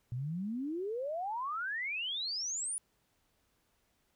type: exponential sweep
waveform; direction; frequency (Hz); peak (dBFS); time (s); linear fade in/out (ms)
sine; up; 116.54 to 10000; -34; 0.12-2.78; 0
effects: pink hiss -75 dBFS RMS until 4.15 s